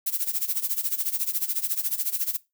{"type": "noise with tremolo", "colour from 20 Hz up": "violet", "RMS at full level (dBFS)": -24, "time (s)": [0.06, 2.37], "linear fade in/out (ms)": 10, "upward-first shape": "sine", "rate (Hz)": 14, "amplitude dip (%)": 85, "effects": ["noise-tail reverb RT60 0.2 s tail -19 dB re dry"]}